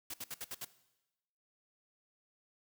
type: noise bursts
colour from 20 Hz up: white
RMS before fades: -42 dBFS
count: 6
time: 0.1-0.649 s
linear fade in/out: 5 ms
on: 39 ms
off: 63 ms
effects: noise-tail reverb RT60 1.0 s tail -17 dB re dry